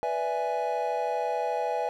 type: chord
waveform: triangle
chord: E dominant seventh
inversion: second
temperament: equal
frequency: 493.9 / 587.3 / 659.3 / 830.6 Hz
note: B4 / D5 / E5 / G#5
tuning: 0 / 0 / 0 / 0 cents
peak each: -30 / -33 / -30 / -28 dBFS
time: 0.03-1.89 s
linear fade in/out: 0 ms
effects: none